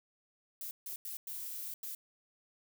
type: noise bursts at uneven times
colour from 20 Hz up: violet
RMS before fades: -42 dBFS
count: 5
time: 0.61-0.71 / 0.86-0.96 / 1.05-1.17 / 1.27-1.74 / 1.83-1.95 s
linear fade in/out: 2 ms
effects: none